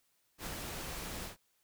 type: noise with ADSR envelope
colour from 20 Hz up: pink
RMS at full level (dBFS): -39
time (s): 0.38-1.37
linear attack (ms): 87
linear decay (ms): 5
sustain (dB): -3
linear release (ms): 130
effects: white hiss -75 dBFS RMS until 1.63 s